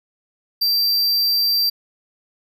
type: tone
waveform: square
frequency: 4699 Hz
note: D8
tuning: in tune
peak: -16 dBFS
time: 0.61-1.7 s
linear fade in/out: 10 ms
effects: none